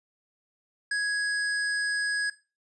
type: tone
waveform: square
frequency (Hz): 1664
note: G#6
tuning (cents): +3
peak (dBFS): -26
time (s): 0.91-2.3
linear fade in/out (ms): 5
effects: noise-tail reverb RT60 0.3 s tail -17 dB re dry + resampled to 22050 Hz